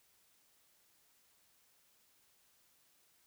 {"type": "silence", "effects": ["white hiss -71 dBFS RMS until 3.26 s"]}